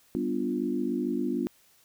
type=chord; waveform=sine; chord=G dominant seventh; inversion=none; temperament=equal; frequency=196 / 246.9 / 293.7 / 349.2 Hz; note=G3 / B3 / D4 / F4; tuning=0 / 0 / 0 / 0 cents; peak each=-35 / -30 / -32 / -32 dBFS; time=0.15-1.47 s; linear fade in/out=0 ms; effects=white hiss -62 dBFS RMS until 1.84 s